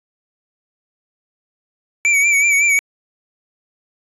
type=tone with vibrato; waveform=square; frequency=2298 Hz; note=D7; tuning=38 cents flat; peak=-12 dBFS; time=2.05-2.79 s; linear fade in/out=0 ms; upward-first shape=sine; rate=5.4 Hz; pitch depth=56 cents each way; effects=resampled to 24000 Hz